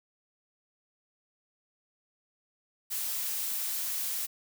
blue noise, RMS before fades -33 dBFS, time 2.9-4.27 s, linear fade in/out 20 ms, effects none

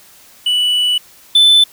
triangle tone pair in turn, 2960 / 3517 Hz, F#7 / A7, 0 / -1 cents, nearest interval minor third, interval 299 cents, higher second, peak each -10 / -4 dBFS, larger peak second, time 0.46-0.98 / 1.35-1.64 s, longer first, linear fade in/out 5 ms, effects white hiss -44 dBFS RMS until 1.72 s

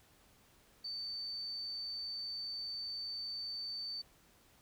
sine tone, 4555 Hz, C#8, 46 cents sharp, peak -39 dBFS, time 0.84-4.02 s, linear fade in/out 10 ms, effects pink hiss -66 dBFS RMS until 4.61 s

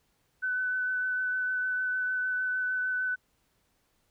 sine tone with vibrato, 1505 Hz, F#6, 29 cents sharp, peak -27 dBFS, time 0.42-3.16 s, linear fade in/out 20 ms, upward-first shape sine, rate 6.6 Hz, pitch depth 13 cents each way, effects pink hiss -72 dBFS RMS until 4.1 s

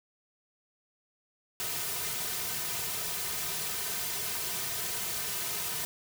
white noise with comb filter, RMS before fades -34 dBFS, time 1.6-5.85 s, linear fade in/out 0 ms, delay 3.6 ms, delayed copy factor -0.9, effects none

